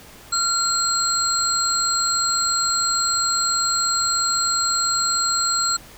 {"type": "tone cluster", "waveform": "sine", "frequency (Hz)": [1373, 4192, 7670], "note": ["F6", "C8", "A#8"], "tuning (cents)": [-30, 2, 48], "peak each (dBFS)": -22, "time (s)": [0.32, 5.77], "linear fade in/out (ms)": 10, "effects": ["tanh soft clip ceiling -9 dBFS", "pink hiss -44 dBFS RMS until 5.97 s"]}